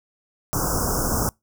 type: band-stop noise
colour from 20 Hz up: pink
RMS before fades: -23 dBFS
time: 0.53-1.29 s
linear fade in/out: 0 ms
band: 1500 to 5200 Hz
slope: 96 dB/octave
effects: noise-tail reverb RT60 0.2 s tail -26 dB re dry